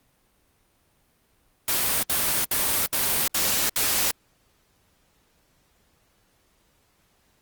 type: noise bursts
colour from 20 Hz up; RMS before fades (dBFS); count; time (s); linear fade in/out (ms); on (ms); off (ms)
white; -23; 6; 1.68-4.11; 2; 350; 66
effects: pink hiss -65 dBFS RMS until 7.41 s + Opus 32 kbps